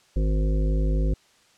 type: harmonic tone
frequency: 51.9 Hz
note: G#1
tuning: in tune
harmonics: 1 / 3 / 5 / 7 / 9 / 10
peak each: -20 / -29 / -34 / -36 / -41 / -38 dBFS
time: 0.16-1.14 s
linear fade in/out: 5 ms
effects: white hiss -59 dBFS RMS until 1.57 s + low-pass 7000 Hz 12 dB/octave